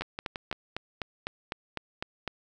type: two click trains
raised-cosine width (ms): 0.3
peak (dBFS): -18 / -16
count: 4 / 10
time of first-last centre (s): 0.02-0.528 / 0.01-2.277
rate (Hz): 5.91 / 3.97
effects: none